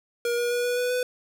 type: tone with pitch steps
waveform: square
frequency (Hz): 475.7 / 480.1 / 484.6 / 489.1 / 493.6 / 498.2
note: A#4 / B4 / B4 / B4 / B4 / B4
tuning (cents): +35 / -49 / -33 / -17 / -1 / +15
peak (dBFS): -24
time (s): 0.25-1.03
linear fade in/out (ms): 2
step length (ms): 130
effects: none